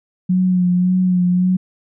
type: tone with vibrato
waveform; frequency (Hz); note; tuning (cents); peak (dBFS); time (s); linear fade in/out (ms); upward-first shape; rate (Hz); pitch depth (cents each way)
sine; 181.5; F#3; -33; -12; 0.29-1.57; 10; sine; 1.8; 30
effects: none